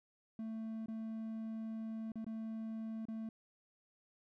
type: tone with dropouts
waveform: triangle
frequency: 222.2 Hz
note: A3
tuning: 17 cents sharp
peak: -38 dBFS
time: 0.39-3.29 s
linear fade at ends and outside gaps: 2 ms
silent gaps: 0.86-0.883 / 2.119-2.156 / 2.245-2.265 / 3.054-3.084 s
effects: none